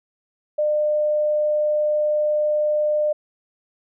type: tone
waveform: sine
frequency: 602 Hz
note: D5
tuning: 43 cents sharp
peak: -17 dBFS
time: 0.58-3.13 s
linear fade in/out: 10 ms
effects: none